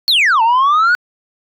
sine exponential two-way sweep, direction down then up, 4504 to 880 to 1495 Hz, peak -6 dBFS, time 0.08-0.95 s, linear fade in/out 0 ms, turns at 0.42 s, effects tanh soft clip ceiling -8 dBFS

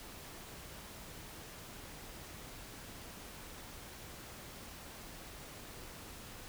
silence, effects pink hiss -50 dBFS RMS until 6.48 s

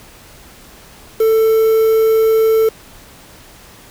triangle tone with quantisation, 443.5 Hz, A4, 14 cents sharp, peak -7 dBFS, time 1.2-2.69 s, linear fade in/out 5 ms, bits 5, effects pink hiss -41 dBFS RMS until 3.9 s

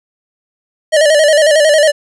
square tone with vibrato, 607 Hz, D#5, 43 cents flat, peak -7 dBFS, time 0.92-1.92 s, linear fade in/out 20 ms, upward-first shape square, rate 11 Hz, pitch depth 68 cents each way, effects resampled to 24000 Hz + 8-bit

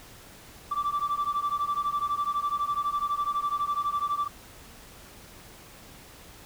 sine beating tone pair, 1161 / 1173 Hz, D6 / D6, -20 / -2 cents, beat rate 12 Hz, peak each -27 dBFS, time 0.71-4.28 s, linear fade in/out 10 ms, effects tanh soft clip ceiling -22 dBFS + pink hiss -49 dBFS RMS until 6.45 s

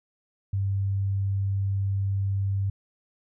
sine tone, 98.2 Hz, G2, 4 cents sharp, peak -23 dBFS, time 0.53-2.7 s, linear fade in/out 5 ms, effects none

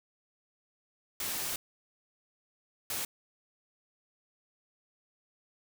white noise bursts at uneven times, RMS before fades -35 dBFS, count 2, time 1.2-1.56 / 2.9-3.05 s, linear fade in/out 2 ms, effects none

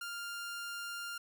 sawtooth tone, 1399 Hz, F6, 3 cents sharp, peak -36 dBFS, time 0.01-1.18 s, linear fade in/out 5 ms, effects none

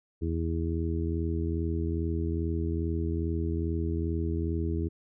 harmonic tone, 82.41 Hz, E2, in tune, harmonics 1 / 2 / 3 / 4 / 5, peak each -29 / -36 / -37 / -34 / -38 dBFS, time 0.21-4.89 s, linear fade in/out 20 ms, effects none

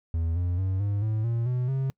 triangle tone with pitch steps, 82.41 / 88.32 / 94.66 / 101.46 / 108.74 / 116.55 / 124.91 / 133.88 Hz, E2 / F2 / F#2 / G#2 / A2 / A#2 / B2 / C3, 0 / +20 / +40 / -40 / -20 / 0 / +20 / +40 cents, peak -22 dBFS, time 0.14-1.9 s, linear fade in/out 0 ms, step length 220 ms, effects noise-tail reverb RT60 0.1 s tail -26 dB re dry

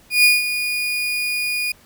35% pulse tone with ADSR envelope, 2450 Hz, D#7, 27 cents flat, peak -7 dBFS, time 0.1-1.72 s, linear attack 140 ms, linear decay 180 ms, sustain -11 dB, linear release 4 ms, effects pink hiss -51 dBFS RMS until 1.85 s

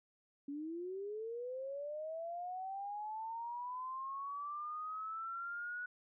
sine linear sweep, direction up, 277.2 to 1474 Hz, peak -40 dBFS, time 0.48-5.86 s, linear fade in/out 5 ms, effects none

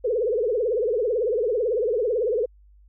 sine tone with vibrato, 460 Hz, A#4, 23 cents flat, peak -20 dBFS, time 0.04-2.46 s, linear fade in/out 10 ms, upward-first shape triangle, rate 18 Hz, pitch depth 240 cents each way, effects added 50 Hz sine -50 dBFS peak until 2.88 s

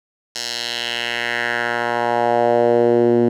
10% pulse tone with band-pass filter sweep, 119.1 Hz, A#2, 38 cents sharp, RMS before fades -18 dBFS, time 0.35-3.29 s, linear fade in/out 5 ms, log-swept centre 5300 to 290 Hz, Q 2.1, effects none

